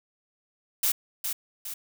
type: noise with echo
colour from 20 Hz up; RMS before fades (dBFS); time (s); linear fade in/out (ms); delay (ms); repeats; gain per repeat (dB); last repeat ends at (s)
blue; -24; 0.83-0.92; 5; 410; 2; -6; 1.74
effects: none